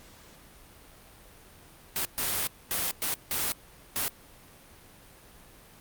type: noise bursts at uneven times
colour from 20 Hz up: white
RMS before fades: -29 dBFS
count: 6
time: 1.96-2.05 / 2.18-2.47 / 2.71-2.91 / 3.02-3.14 / 3.31-3.52 / 3.96-4.08 s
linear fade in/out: 0 ms
effects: pink hiss -53 dBFS RMS until 5.8 s + Opus 48 kbps